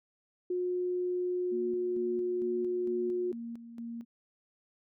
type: tone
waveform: sine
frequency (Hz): 360.1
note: F#4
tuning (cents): -47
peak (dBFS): -29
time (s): 0.5-3.32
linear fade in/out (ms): 5
type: tone with tremolo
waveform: sine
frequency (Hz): 233.1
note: A#3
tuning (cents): 0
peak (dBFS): -37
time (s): 1.51-4.05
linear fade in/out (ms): 20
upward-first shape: square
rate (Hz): 2.2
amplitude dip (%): 60
effects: none